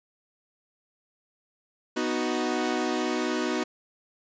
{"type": "chord", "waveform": "sawtooth", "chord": "B major", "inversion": "none", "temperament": "equal", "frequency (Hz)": [246.9, 311.1, 370], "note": ["B3", "D#4", "F#4"], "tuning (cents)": [0, 0, 0], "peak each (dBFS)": -26, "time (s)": [1.96, 3.64], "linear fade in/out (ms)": 10, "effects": ["resampled to 16000 Hz"]}